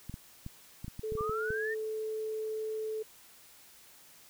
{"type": "clicks", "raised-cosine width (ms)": 5, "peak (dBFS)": -28, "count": 11, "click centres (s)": [0.096, 0.141, 0.464, 0.845, 0.881, 0.994, 1.122, 1.153, 1.209, 1.295, 1.505]}
{"type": "tone", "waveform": "sine", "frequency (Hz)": 435.8, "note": "A4", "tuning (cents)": -17, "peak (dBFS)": -33, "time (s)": [1.03, 3.03], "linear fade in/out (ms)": 10}
{"type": "exponential sweep", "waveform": "sine", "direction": "up", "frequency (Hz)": [1151, 1853], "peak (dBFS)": -34, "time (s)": [1.17, 1.75], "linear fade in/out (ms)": 20}
{"effects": ["white hiss -57 dBFS RMS until 4.29 s"]}